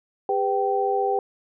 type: tone cluster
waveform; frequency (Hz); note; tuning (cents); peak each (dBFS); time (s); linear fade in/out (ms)
sine; 402.9 / 497.7 / 776; G4 / B4 / G5; +48 / +13 / -18; -24 / -27 / -23; 0.29-1.19; 2
effects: none